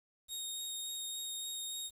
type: tone with vibrato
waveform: 20% pulse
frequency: 3729 Hz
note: A#7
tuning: in tune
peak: -33 dBFS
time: 0.28-1.91 s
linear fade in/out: 50 ms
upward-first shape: sine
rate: 3.5 Hz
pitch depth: 10 cents each way
effects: 10-bit